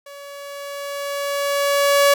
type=tone with level ramp; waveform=sawtooth; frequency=566 Hz; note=C#5; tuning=36 cents sharp; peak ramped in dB=-33 to -7 dBFS; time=0.06-2.14 s; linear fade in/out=5 ms; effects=none